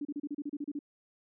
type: tone bursts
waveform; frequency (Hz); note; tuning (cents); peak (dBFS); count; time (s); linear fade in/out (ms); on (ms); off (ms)
sine; 290.4; D4; -19; -33; 11; 0.01-0.791; 5; 41; 33
effects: none